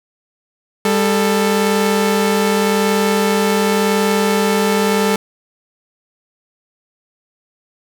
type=tone pair together; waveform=sawtooth; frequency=199.6 / 440.1 Hz; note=G3 / A4; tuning=+32 / 0 cents; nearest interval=octave + major second; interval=1368 cents; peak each=-12 dBFS; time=0.85-5.16 s; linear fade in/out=2 ms; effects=none